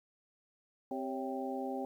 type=harmonic tone with a mistuned harmonic; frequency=130.81 Hz; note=C3; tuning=in tune; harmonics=2 / 3 / 4 / 5 / 6; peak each=-39 / -42 / -42 / -48 / -41 dBFS; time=0.91-1.85 s; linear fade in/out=2 ms; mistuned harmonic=4; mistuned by=+98 cents; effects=11-bit